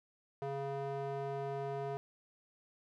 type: tone with band-pass filter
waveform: square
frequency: 138.5 Hz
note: C#3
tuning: 1 cent flat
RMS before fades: -39 dBFS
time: 0.42-1.97 s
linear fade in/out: 0 ms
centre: 580 Hz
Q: 1.7
effects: none